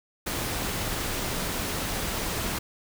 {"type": "noise", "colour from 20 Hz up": "pink", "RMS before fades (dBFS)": -30, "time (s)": [0.26, 2.59], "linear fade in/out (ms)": 10, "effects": []}